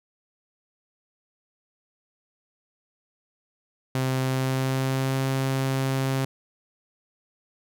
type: tone with pitch glide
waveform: sawtooth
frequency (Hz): 130.81 to 133.71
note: C3 to C3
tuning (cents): 0 to +38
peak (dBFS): -19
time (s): 3.95-6.25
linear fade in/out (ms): 2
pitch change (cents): +38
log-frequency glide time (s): 4.2-5.23
effects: none